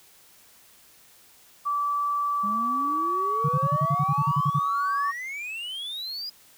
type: tone with pitch glide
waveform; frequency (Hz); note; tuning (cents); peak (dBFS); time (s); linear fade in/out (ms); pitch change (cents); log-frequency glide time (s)
sine; 1157 to 1134.5; D6 to C#6; -26 to +40; -23; 1.65-5.12; 20; -34; 2.5-3.43
type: exponential sweep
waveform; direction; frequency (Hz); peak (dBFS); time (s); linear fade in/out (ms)
triangle; up; 198.7 to 4969; -30; 2.43-6.3; 10
type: tone bursts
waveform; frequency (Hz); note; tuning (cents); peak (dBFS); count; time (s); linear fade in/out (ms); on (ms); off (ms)
sine; 145.7; D3; -13; -21; 13; 3.44-4.593; 10; 49; 43
effects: white hiss -55 dBFS RMS until 6.57 s